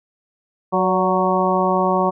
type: harmonic tone with a mistuned harmonic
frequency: 185 Hz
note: F#3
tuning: in tune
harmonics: 1 / 2 / 3 / 4 / 5 / 6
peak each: -22 / -22 / -22 / -22 / -22 / -22 dBFS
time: 0.72-2.11 s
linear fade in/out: 20 ms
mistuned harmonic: 3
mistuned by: +41 cents
effects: none